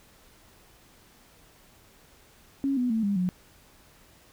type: tone with pitch steps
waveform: sine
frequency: 274.8 / 247.7 / 223.2 / 201.2 / 181.3 Hz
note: C#4 / B3 / A3 / G3 / F#3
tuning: -15 / +5 / +25 / +45 / -35 cents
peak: -23 dBFS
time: 2.64-3.29 s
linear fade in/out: 0 ms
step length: 130 ms
effects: pink hiss -57 dBFS RMS until 4.32 s